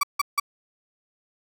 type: tone bursts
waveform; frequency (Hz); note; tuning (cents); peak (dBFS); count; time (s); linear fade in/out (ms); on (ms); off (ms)
35% pulse; 1150; D6; -37; -17; 3; 0.01-0.399; 5; 23; 160
effects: none